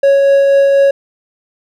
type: tone with tremolo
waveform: triangle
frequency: 554 Hz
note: C#5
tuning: 1 cent flat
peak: -3 dBFS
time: 0.03-0.91 s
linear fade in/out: 5 ms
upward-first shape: triangle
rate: 4.1 Hz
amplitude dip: 25%
effects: none